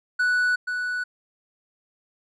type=tone with echo; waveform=triangle; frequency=1480 Hz; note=F#6; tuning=in tune; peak=-17 dBFS; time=0.19-0.56 s; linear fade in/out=10 ms; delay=480 ms; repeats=1; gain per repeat=-6 dB; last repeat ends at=1.04 s; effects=resampled to 24000 Hz